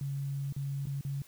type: tone with dropouts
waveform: sine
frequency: 138.9 Hz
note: C#3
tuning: 4 cents sharp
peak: -32 dBFS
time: 0.01-1.22 s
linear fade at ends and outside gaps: 2 ms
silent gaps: 0.525-0.563 / 0.856-0.869 / 1.01-1.049 s
effects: white hiss -58 dBFS RMS until 1.27 s